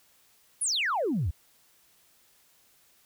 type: exponential sweep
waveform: sine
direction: down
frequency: 11240 to 68.4 Hz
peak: -24 dBFS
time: 0.61-1.31 s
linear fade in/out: 10 ms
effects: tanh soft clip ceiling -21 dBFS + white hiss -63 dBFS RMS until 3.05 s